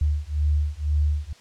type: beating tone pair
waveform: sine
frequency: 73.42 / 75.42 Hz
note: D2 / D2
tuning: 0 / +47 cents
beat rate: 2 Hz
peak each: -23 dBFS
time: 0.01-1.33 s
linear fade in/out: 5 ms
effects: white hiss -52 dBFS RMS until 1.4 s + low-pass 6000 Hz 12 dB/octave